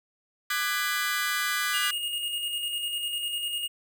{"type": "chord", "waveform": "sawtooth", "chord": "G# half-diminished seventh", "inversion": "second", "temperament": "just", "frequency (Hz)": [1196.1, 1495.1, 1661.2, 1993.5], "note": ["D6", "F#6", "G#6", "B6"], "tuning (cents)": [31, 18, 0, 16], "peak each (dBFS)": -28, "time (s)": [0.5, 1.91], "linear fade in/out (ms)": 5}
{"type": "tone with tremolo", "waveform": "square", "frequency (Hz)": 2854, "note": "F7", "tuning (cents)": 37, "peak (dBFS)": -28, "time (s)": [1.73, 3.68], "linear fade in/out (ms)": 20, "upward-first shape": "square", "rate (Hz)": 10, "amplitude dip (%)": 35}
{"effects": []}